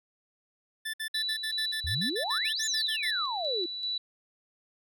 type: tone bursts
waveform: 25% pulse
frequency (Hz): 1760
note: A6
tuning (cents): 0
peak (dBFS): -28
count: 16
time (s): 0.85-3.112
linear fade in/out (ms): 10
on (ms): 87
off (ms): 58
type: tone with tremolo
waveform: sine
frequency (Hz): 3951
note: B7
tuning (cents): 0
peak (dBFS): -29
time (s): 1.14-3.98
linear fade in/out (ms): 5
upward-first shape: square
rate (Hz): 2.6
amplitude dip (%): 45
type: exponential two-way sweep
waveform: sine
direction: up then down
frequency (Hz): 66.5 to 7250 to 328.5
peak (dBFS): -31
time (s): 1.84-3.66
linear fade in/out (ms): 5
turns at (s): 2.65
effects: none